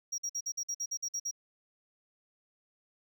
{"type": "tone bursts", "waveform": "triangle", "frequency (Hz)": 5670, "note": "F8", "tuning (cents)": 25, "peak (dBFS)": -31, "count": 11, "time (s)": [0.12, 1.312], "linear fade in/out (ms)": 10, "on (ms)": 62, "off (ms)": 51, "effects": []}